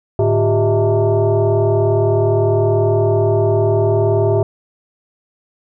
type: tone with frequency modulation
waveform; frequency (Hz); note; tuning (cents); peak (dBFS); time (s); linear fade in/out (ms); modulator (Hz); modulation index
sine; 146.83; D3; 0; -11; 0.19-4.43; 2; 254; 2.1
effects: none